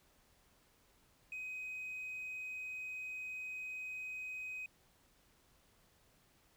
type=tone; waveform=triangle; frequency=2517 Hz; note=D#7; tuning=19 cents sharp; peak=-39 dBFS; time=1.32-4.66 s; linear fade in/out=2 ms; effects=tanh soft clip ceiling -37 dBFS + pink hiss -70 dBFS RMS until 6.56 s